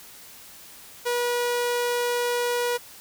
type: tone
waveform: sawtooth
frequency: 483.7 Hz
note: B4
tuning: 36 cents flat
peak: -19 dBFS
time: 1.05-2.78 s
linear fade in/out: 20 ms
effects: white hiss -46 dBFS RMS until 3 s